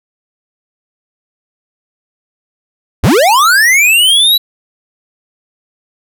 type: linear sweep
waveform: square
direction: up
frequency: 46.25 to 3978 Hz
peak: -6 dBFS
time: 3.03-4.38 s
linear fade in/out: 10 ms
effects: none